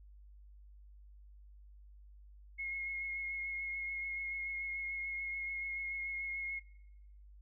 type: tone with vibrato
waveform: sine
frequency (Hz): 2162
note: C#7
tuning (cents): -44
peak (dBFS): -37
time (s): 2.58-6.6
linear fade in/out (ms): 20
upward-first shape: triangle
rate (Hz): 6.9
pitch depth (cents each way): 19
effects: noise-tail reverb RT60 0.9 s tail -22 dB re dry + added 50 Hz sine -54 dBFS peak until 7.41 s